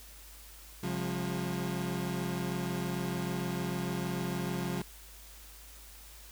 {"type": "tone cluster", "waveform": "30% pulse", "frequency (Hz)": [134.9, 177.5, 204.1], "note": ["C#3", "F3", "G#3"], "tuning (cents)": [-47, 28, -30], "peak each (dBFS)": [-35, -32, -37], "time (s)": [0.83, 4.82], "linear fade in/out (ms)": 5, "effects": ["added 52 Hz sine -52 dBFS peak until 6.31 s", "white hiss -53 dBFS RMS until 6.31 s"]}